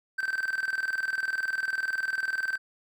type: tone with tremolo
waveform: triangle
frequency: 1551 Hz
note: G6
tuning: 19 cents flat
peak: -23 dBFS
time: 0.18-2.58 s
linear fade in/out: 10 ms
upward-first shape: square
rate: 20 Hz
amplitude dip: 75%
effects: none